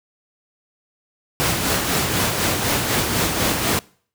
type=noise with tremolo; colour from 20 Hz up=pink; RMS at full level=-18 dBFS; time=1.4-3.79 s; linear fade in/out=0 ms; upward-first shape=sine; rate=4 Hz; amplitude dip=40%; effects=noise-tail reverb RT60 0.5 s tail -24 dB re dry + high-pass 80 Hz 12 dB/octave